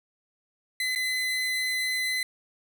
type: tone with dropouts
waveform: 30% pulse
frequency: 2026 Hz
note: B6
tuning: 44 cents sharp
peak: -23 dBFS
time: 0.8-2.23 s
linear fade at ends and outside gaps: 2 ms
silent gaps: 0.951-0.958 s
effects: none